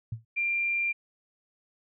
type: tone with exponential decay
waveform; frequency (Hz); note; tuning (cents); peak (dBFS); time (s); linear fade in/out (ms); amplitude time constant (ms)
sine; 113.3; A#2; -49; -27; 0.12-0.25; 5; 27
type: tone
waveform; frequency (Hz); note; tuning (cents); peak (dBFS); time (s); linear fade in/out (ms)
sine; 2381; D7; +23; -25; 0.36-0.93; 20
effects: none